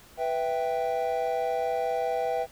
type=chord; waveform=triangle; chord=E minor; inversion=second; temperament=equal; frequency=493.9 / 659.3 / 784 Hz; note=B4 / E5 / G5; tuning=0 / 0 / 0 cents; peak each=-28 dBFS; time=0.17-2.47 s; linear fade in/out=50 ms; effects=pink hiss -53 dBFS RMS until 2.51 s